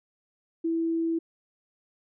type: tone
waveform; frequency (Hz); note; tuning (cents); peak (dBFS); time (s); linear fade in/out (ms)
sine; 329.6; E4; 0; -24; 0.64-1.19; 10
effects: none